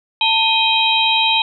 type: tone cluster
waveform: sine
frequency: 892 / 2499 / 3165 / 3834 Hz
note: A5 / D#7 / G7 / A#7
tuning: +23 / +7 / +16 / +48 cents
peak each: -18 dBFS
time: 0.21-1.42 s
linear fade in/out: 2 ms
effects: none